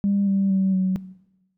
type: tone with pitch steps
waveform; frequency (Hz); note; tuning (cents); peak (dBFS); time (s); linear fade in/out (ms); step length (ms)
sine; 200 / 195.66 / 191.41 / 187.25; G3 / G3 / G3 / F#3; +35 / -3 / -41 / +21; -17; 0.04-0.96; 0; 230
effects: noise-tail reverb RT60 1.0 s tail -19 dB re dry + tanh soft clip ceiling -13 dBFS